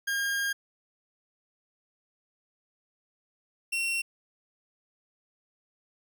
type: tone pair in turn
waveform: 40% pulse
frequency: 1617 / 2727 Hz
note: G#6 / F7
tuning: -47 / -42 cents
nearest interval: major sixth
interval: 905 cents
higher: second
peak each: -26 / -26 dBFS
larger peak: neither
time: 0.07-0.53 / 3.72-4.02 s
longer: first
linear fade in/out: 10 ms
effects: none